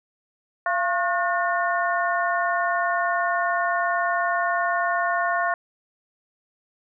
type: harmonic tone with a mistuned harmonic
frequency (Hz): 361.4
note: F#4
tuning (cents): -41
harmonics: 2 / 3 / 4 / 5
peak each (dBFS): -24 / -26 / -27 / -28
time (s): 0.66-5.54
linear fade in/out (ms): 2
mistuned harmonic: 2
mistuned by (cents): -83
effects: none